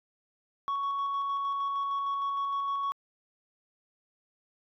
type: tone with tremolo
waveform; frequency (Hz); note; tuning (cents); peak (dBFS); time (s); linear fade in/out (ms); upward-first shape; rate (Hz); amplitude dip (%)
sine; 1114; C#6; +8; -25; 0.68-2.92; 0; square; 6.5; 25
effects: tanh soft clip ceiling -27 dBFS